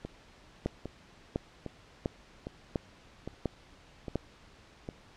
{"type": "two click trains", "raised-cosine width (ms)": 2, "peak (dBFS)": [-24, -16], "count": [7, 6], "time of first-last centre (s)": [[0.05, 4.889], [0.66, 4.157]], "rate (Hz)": [1.24, 1.43], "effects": ["pink hiss -57 dBFS RMS until 5.16 s", "low-pass 5000 Hz 12 dB/octave"]}